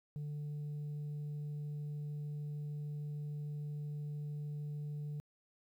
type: tone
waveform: sine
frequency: 147.8 Hz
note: D3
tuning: 11 cents sharp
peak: -36 dBFS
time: 0.16-5.2 s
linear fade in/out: 0 ms
effects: tanh soft clip ceiling -38 dBFS + 12-bit